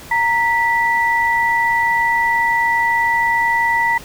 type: tone pair together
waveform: sine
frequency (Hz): 927 / 1964.2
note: A#5 / B6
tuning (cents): -10 / -10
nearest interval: octave + minor second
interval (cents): 1300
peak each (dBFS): -16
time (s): 0.11-3.98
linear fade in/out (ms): 5
effects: pink hiss -37 dBFS RMS until 4.04 s